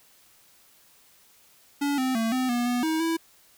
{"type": "tone with pitch steps", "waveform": "square", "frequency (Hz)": [285, 259, 225.7, 256.4, 241.2, 244.6, 318.1, 328.4], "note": ["C#4", "C4", "A3", "C4", "B3", "B3", "D#4", "E4"], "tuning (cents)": [48, -17, 44, -35, -41, -16, 38, -6], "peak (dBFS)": -24, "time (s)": [1.81, 3.17], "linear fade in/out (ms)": 10, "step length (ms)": 170, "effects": ["white hiss -58 dBFS RMS until 3.57 s"]}